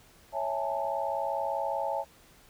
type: chord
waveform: sine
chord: A major seventh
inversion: first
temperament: equal with one note detuned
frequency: 554.4 / 659.3 / 830.6 / 890.7 Hz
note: C#5 / E5 / G#5 / A5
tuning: 0 / 0 / 0 / +21 cents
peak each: -34 dBFS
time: 0.32-2.05 s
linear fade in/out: 50 ms
effects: pink hiss -58 dBFS RMS until 2.49 s